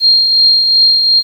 sine tone with tremolo, 4214 Hz, C8, 12 cents sharp, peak -4 dBFS, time 0-1.23 s, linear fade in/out 50 ms, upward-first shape triangle, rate 2.7 Hz, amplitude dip 45%, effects 7-bit

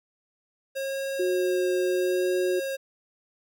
square tone with vibrato, 540 Hz, C#5, 45 cents flat, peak -29 dBFS, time 0.75-2.77 s, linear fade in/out 20 ms, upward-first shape sine, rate 0.76 Hz, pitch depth 11 cents each way
sine tone, 365.3 Hz, F#4, 22 cents flat, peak -23 dBFS, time 1.19-2.6 s, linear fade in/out 10 ms
effects none

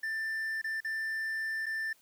triangle tone with dropouts, 1778 Hz, A6, 18 cents sharp, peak -30 dBFS, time 0.03-1.93 s, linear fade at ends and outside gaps 5 ms, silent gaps 0.616-0.642 / 0.805-0.846 / 1.659-1.664 s, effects white hiss -65 dBFS RMS until 2.01 s

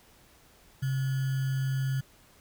sine tone with sample-and-hold, 133.5 Hz, C3, 35 cents sharp, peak -26 dBFS, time 0.82-2.01 s, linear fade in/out 10 ms, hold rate 1575 Hz, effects pink hiss -59 dBFS RMS until 2.4 s

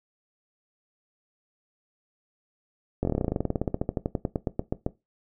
slowing click train, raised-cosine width 2 ms, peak -12 dBFS, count 30, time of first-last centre 3.03-4.864 s, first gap 21 ms, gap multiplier 1.07, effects noise-tail reverb RT60 0.2 s tail -17 dB re dry

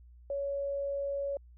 sine tone, 560 Hz, C#5, 18 cents sharp, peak -31 dBFS, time 0.3-1.37 s, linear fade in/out 2 ms, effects added 60 Hz sine -52 dBFS peak until 1.57 s

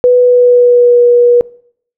sine tone with pitch glide, 494.8 to 482.7 Hz, B4 to B4, +3 to -40 cents, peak -3 dBFS, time 0.04-1.41 s, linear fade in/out 0 ms, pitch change -43 cents, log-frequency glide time 0.18-1.01 s, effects noise-tail reverb RT60 0.6 s tail -24 dB re dry

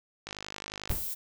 click train, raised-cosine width 0.2 ms, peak -20 dBFS, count 34, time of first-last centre 0.27-0.915 s, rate 51.2 Hz
violet noise, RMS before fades -35 dBFS, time 0.89-1.15 s, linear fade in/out 20 ms
brown noise with exponential decay, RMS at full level -28 dBFS, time 0.9-1.13 s, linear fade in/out 5 ms, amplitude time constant 49 ms
effects none

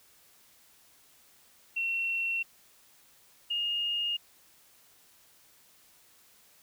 sine tone pair in turn, 2719 / 2843 Hz, F7 / F7, -47 / +30 cents, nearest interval minor second, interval 77 cents, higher second, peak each -28 dBFS, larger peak neither, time 1.76-2.43 / 3.5-4.17 s, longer neither, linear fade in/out 10 ms, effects white hiss -61 dBFS RMS until 6.62 s

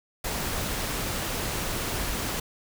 pink noise, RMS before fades -30 dBFS, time 0.24-2.4 s, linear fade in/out 5 ms, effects none

